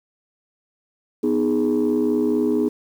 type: chord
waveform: sine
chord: G# minor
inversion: first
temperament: equal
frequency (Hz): 246.9 / 311.1 / 415.3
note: B3 / D#4 / G#4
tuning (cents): 0 / 0 / 0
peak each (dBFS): -20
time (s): 1.23-2.69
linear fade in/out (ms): 10
effects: tanh soft clip ceiling -12 dBFS + 8-bit